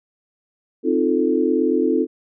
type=chord; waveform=sine; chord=F dominant seventh; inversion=second; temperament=equal; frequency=261.6 / 311.1 / 349.2 / 440 Hz; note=C4 / Eb4 / F4 / A4; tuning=0 / 0 / 0 / 0 cents; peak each=-21 dBFS; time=0.83-2.07 s; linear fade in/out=50 ms; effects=none